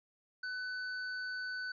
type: tone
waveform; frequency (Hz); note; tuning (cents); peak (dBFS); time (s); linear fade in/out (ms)
square; 1500; F#6; +23; -38; 0.43-1.72; 5
effects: resampled to 11025 Hz